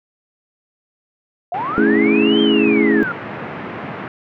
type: linear two-way sweep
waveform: sine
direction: up then down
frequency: 665 to 3190 to 1362 Hz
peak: -20 dBFS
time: 1.52-3.12 s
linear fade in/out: 2 ms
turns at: 2.41 s
type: band-pass noise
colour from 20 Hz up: pink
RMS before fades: -29 dBFS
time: 1.54-4.08 s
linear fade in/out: 2 ms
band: 130 to 2200 Hz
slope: 24 dB/octave
type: chord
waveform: sine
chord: A major seventh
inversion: none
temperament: equal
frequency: 220 / 277.2 / 329.6 / 415.3 Hz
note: A3 / C#4 / E4 / G#4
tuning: 0 / 0 / 0 / 0 cents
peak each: -17 dBFS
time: 1.78-3.03 s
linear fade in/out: 0 ms
effects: none